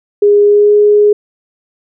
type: tone with pitch glide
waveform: sine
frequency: 410.6 to 415.9 Hz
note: G#4 to G#4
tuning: -20 to +2 cents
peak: -4 dBFS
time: 0.22-1.13 s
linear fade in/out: 5 ms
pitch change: +22 cents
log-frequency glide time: 0.43-0.74 s
effects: none